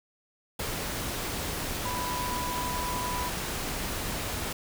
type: tone in noise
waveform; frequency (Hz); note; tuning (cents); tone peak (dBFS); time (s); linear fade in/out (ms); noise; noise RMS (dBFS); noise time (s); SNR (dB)
sine; 989; B5; +2; -32; 1.85-3.29; 5; pink; -33; 0.59-4.53; -2
effects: none